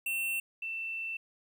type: tone pair in turn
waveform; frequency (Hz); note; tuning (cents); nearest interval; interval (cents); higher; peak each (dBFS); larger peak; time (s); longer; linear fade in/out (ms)
square / sine; 2700 / 2675; E7 / E7; +41 / +25; unison; 16; first; -31 / -34; first; 0.06-0.4 / 0.62-1.17; second; 5
effects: 11-bit